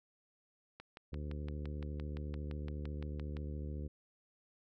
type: click train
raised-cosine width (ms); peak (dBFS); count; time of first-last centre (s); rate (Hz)
0.3; -33; 16; 0.8-3.368; 5.84
type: harmonic tone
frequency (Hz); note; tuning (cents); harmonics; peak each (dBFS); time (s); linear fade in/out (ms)
74; D2; +14; 1 / 2 / 3 / 4 / 5 / 6 / 7; -40 / -46 / -50 / -52 / -54 / -56 / -57; 1.12-3.88; 10
effects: none